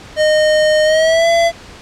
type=tone with pitch glide; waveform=square; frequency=615 to 674.5 Hz; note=D#5 to E5; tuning=-20 to +40 cents; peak=-10 dBFS; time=0.16-1.52 s; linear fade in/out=50 ms; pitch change=+160 cents; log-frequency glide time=0.84-1.29 s; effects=pink hiss -36 dBFS RMS until 1.81 s + low-pass 6000 Hz 12 dB/octave